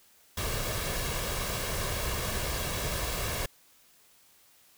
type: noise with comb filter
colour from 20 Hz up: pink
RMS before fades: -32 dBFS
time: 0.37-3.46 s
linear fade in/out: 5 ms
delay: 1.8 ms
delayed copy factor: +0.5
effects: white hiss -61 dBFS RMS until 4.77 s